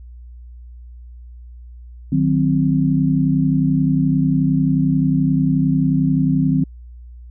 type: chord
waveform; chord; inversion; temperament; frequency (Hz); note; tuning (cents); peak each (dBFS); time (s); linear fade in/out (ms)
sine; C diminished; first; equal with one note detuned; 153.69 / 185 / 261.6; Eb3 / Gb3 / C4; -21 / 0 / 0; -17 / -20 / -17; 2.12-6.64; 5
effects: added 60 Hz sine -35 dBFS peak until 7.3 s